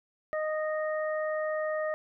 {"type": "harmonic tone", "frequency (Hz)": 619, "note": "D#5", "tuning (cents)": -9, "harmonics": [1, 2, 3], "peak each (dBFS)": [-29, -38, -38], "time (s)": [0.33, 1.94], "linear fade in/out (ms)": 0, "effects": []}